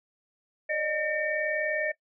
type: tone cluster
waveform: sine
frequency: 574 / 614 / 1812 / 2273 Hz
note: D5 / D#5 / A#6 / C#7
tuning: -40 / -23 / -50 / +43 cents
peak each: -37 / -30 / -30 / -35 dBFS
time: 0.69-1.92 s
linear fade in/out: 10 ms
effects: noise-tail reverb RT60 0.1 s tail -19 dB re dry